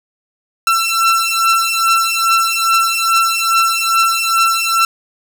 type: beating tone pair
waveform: sawtooth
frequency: 1343 / 1345.4 Hz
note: E6 / E6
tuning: +32 / +35 cents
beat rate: 2.4 Hz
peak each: -11 dBFS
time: 0.67-4.85 s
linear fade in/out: 2 ms
effects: none